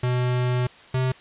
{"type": "tone pair in turn", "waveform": "square", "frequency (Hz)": [124.6, 129.19], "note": ["B2", "C3"], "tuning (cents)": [16, -22], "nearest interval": "minor second", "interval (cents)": 62, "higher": "second", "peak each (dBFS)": -21, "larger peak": "neither", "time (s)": [[0.03, 0.67], [0.94, 1.12]], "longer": "first", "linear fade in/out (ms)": 5, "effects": ["white hiss -48 dBFS RMS until 1.2 s", "resampled to 8000 Hz"]}